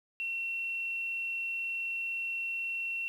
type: tone with quantisation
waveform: sine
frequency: 2719 Hz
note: F7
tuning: 47 cents flat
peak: -32 dBFS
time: 0.2-3.08 s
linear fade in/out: 0 ms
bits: 10
effects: none